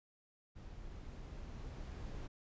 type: noise with level ramp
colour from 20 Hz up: brown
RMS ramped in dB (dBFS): -51 to -44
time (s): 0.55-2.28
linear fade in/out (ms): 20
effects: resampled to 16000 Hz